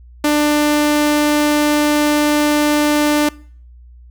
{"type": "tone", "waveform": "sawtooth", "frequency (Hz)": 297, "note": "D4", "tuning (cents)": 20, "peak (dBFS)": -8, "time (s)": [0.24, 3.29], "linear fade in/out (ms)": 5, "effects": ["noise-tail reverb RT60 0.5 s tail -23 dB re dry", "added 60 Hz sine -38 dBFS peak until 4.1 s"]}